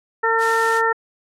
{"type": "harmonic tone", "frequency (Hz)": 453, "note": "A#4", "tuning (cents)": -50, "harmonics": [1, 2, 3, 4], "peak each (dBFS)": [-21, -21, -21, -21], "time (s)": [0.23, 0.93], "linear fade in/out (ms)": 10}
{"type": "high-pass noise", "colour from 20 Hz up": "white", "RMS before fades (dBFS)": -31, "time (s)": [0.38, 0.82], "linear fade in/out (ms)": 50, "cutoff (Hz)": 320, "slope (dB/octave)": 12}
{"effects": ["low-pass 9000 Hz 12 dB/octave"]}